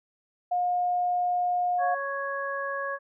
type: tone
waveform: sine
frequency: 715 Hz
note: F5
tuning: 41 cents sharp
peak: -23 dBFS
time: 0.51-1.95 s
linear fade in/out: 10 ms
type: harmonic tone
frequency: 554.4 Hz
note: C#5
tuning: in tune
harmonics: 1 / 2 / 3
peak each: -33 / -33 / -33 dBFS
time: 1.78-2.99 s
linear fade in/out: 50 ms
effects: none